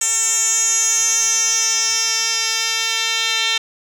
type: tone with band-pass filter sweep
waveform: 10% pulse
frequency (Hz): 450.3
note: A4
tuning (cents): +40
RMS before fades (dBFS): -18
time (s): 0.01-3.58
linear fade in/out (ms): 5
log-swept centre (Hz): 7700 to 4000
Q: 5.3
effects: none